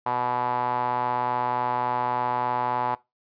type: tone with band-pass filter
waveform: sawtooth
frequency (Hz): 123.47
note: B2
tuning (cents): 0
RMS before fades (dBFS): -26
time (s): 0.06-2.95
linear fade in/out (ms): 5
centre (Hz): 910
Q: 5.2
effects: noise-tail reverb RT60 0.2 s tail -19 dB re dry + resampled to 11025 Hz